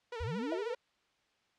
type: tone with vibrato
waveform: sawtooth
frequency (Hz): 466.2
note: A#4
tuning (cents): 0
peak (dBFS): -35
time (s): 0.12-0.75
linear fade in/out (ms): 5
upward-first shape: sine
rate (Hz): 13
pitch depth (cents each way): 93
type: linear sweep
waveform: sine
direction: up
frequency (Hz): 58.27 to 523.3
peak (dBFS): -35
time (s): 0.2-0.75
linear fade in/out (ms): 10
type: tone with exponential decay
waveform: triangle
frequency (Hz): 642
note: E5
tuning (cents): -46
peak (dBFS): -28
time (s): 0.52-0.64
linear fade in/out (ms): 2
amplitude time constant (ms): 25
effects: white hiss -73 dBFS RMS until 1.58 s + low-pass 4000 Hz 12 dB/octave